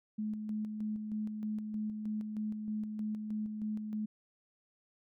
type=tone with tremolo; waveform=sine; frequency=213.8 Hz; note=A3; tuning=49 cents flat; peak=-33 dBFS; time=0.18-4.06 s; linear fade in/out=10 ms; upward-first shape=square; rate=3.2 Hz; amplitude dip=40%; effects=none